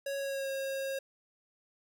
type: tone with pitch glide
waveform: square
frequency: 554.4 to 541.1 Hz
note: C#5 to C#5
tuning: 0 to -42 cents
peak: -34 dBFS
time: 0.06-0.99 s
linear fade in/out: 5 ms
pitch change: -42 cents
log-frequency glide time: 0.17-0.5 s
effects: none